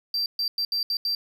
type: tone bursts at uneven times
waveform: triangle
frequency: 4699 Hz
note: D8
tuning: in tune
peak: -22 dBFS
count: 6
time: 0.14-0.26 / 0.39-0.48 / 0.58-0.65 / 0.72-0.83 / 0.9-0.97 / 1.05-1.15 s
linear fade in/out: 2 ms
effects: none